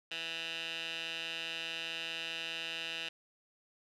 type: tone with band-pass filter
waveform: 15% pulse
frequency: 164.81 Hz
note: E3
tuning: in tune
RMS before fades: -40 dBFS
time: 0.11-3.09 s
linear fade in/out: 5 ms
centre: 3000 Hz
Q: 4
effects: none